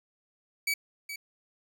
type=tone with echo; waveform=sawtooth; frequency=2281 Hz; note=C#7; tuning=49 cents sharp; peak=-23 dBFS; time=0.67-0.74 s; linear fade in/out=5 ms; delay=420 ms; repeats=1; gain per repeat=-10 dB; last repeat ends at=1.16 s; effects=none